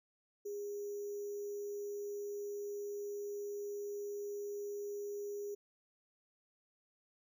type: tone with sample-and-hold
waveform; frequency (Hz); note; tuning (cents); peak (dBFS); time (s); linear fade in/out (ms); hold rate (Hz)
sine; 408.4; G#4; -29; -39; 0.45-5.55; 10; 6300
effects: none